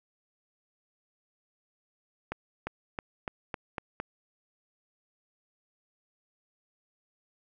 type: accelerating click train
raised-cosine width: 0.5 ms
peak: -18 dBFS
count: 7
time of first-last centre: 2.32-4.001 s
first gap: 350 ms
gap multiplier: 0.91
effects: none